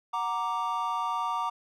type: chord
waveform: triangle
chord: Gb augmented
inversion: none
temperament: equal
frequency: 740 / 932.3 / 1174.7 Hz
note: Gb5 / Bb5 / D6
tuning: 0 / 0 / 0 cents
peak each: -34 / -29 / -29 dBFS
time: 0.13-1.5 s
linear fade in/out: 10 ms
effects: none